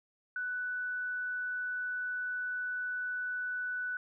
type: tone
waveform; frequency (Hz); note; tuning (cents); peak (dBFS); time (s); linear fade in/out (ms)
sine; 1488; F#6; +9; -33; 0.36-3.97; 2
effects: none